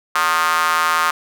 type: tone with high-pass filter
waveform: square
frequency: 82.41 Hz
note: E2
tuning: in tune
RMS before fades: -17 dBFS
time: 0.15-1.11 s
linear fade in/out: 5 ms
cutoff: 1200 Hz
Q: 4.3
effects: none